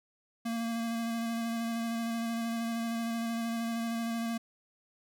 square tone with vibrato, 230.2 Hz, A#3, 22 cents flat, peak -32 dBFS, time 0.45-4.38 s, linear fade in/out 10 ms, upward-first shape square, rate 13 Hz, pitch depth 13 cents each way, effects none

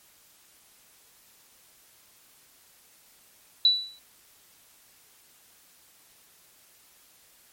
sine tone with exponential decay, 3951 Hz, B7, in tune, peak -13 dBFS, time 3.65-3.99 s, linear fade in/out 2 ms, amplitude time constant 73 ms, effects white hiss -58 dBFS RMS until 7.52 s + MP3 64 kbps

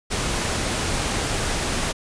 pink noise, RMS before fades -24 dBFS, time 0.1-1.93 s, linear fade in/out 20 ms, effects resampled to 22050 Hz

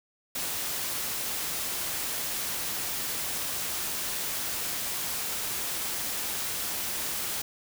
white noise, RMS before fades -32 dBFS, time 0.35-7.42 s, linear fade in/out 5 ms, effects none

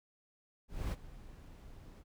brown noise with ADSR envelope, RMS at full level -34 dBFS, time 0.68-2.04 s, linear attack 240 ms, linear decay 35 ms, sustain -18 dB, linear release 40 ms, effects none

